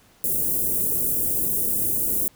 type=band-stop noise; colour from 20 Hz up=white; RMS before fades=-23 dBFS; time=0.24-2.28 s; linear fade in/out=0 ms; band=470 to 9900 Hz; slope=24 dB/octave; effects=pink hiss -56 dBFS RMS until 2.35 s